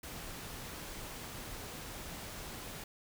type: noise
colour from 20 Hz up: pink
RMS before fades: -45 dBFS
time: 0.03-2.84 s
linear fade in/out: 5 ms
effects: none